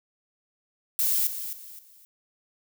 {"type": "noise with echo", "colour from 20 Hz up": "violet", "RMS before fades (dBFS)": -24, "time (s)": [0.99, 1.27], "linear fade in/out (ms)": 0, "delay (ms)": 260, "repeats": 3, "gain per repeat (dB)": -10, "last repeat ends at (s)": 2.05, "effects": []}